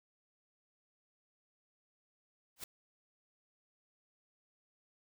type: noise with exponential growth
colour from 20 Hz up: white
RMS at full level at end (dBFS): -37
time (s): 2.56-2.64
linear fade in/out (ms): 5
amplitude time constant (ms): 16
effects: none